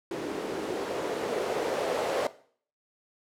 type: noise with low-pass filter sweep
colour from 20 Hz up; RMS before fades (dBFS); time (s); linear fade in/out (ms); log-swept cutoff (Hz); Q
violet; -31; 0.11-2.27; 2; 350 to 550; 2.7
effects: noise-tail reverb RT60 0.5 s tail -17 dB re dry